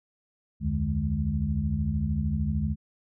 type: tone cluster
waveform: sine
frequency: 71.7 / 84.9 / 150.6 / 210.1 Hz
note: D2 / F2 / D3 / G#3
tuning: -41 / -48 / +44 / +20 cents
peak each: -30 dBFS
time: 0.6-2.76 s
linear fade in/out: 50 ms
effects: none